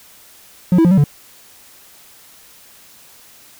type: tone with pitch steps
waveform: triangle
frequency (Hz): 179.9 / 327.5 / 176.1 / 192.3 / 145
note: F#3 / E4 / F3 / G3 / D3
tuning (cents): -48 / -11 / +15 / -33 / -22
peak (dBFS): -6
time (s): 0.72-1.04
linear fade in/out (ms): 2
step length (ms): 64
effects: white hiss -45 dBFS RMS until 3.59 s